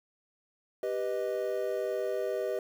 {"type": "chord", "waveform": "triangle", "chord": "G augmented", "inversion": "none", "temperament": "equal", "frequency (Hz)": [392, 493.9, 622.3], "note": ["G4", "B4", "D#5"], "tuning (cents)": [0, 0, 0], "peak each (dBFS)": -32, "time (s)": [0.83, 2.59], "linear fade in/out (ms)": 2, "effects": ["9-bit"]}